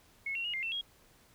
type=tone with pitch steps; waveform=sine; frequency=2186 / 2738 / 2873 / 2107 / 2688 / 3281 Hz; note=C#7 / F7 / F7 / C7 / E7 / G#7; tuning=-25 / -35 / +48 / +12 / +33 / -22 cents; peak=-33 dBFS; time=0.26-0.812 s; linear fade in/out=5 ms; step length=92 ms; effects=pink hiss -63 dBFS RMS until 1.34 s